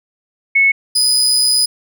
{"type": "tone pair in turn", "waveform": ["sine", "30% pulse"], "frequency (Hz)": [2200, 4982], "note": ["C#7", "D#8"], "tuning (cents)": [-14, 1], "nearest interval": "octave + major second", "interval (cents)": 1415, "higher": "second", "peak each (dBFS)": -8, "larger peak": "neither", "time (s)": [[0.55, 0.72], [0.95, 1.66]], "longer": "second", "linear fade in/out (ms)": 10, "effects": []}